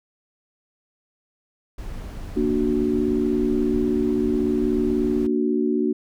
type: noise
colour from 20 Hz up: brown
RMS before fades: -33 dBFS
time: 1.78-5.27 s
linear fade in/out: 5 ms
type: chord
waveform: sine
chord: Bb augmented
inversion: none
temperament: equal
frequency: 233.1 / 293.7 / 370 Hz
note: Bb3 / D4 / F#4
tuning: 0 / 0 / 0 cents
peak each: -23 dBFS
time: 2.36-5.93 s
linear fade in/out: 10 ms
effects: none